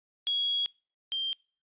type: tone pair in turn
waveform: sine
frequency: 3322 / 3170 Hz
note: G#7 / G7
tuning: 0 / +19 cents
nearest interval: minor second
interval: 81 cents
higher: first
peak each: -25 / -28 dBFS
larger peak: first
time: 0.27-0.66 / 1.12-1.33 s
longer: first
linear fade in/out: 0 ms
effects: noise-tail reverb RT60 0.4 s tail -25 dB re dry + resampled to 8000 Hz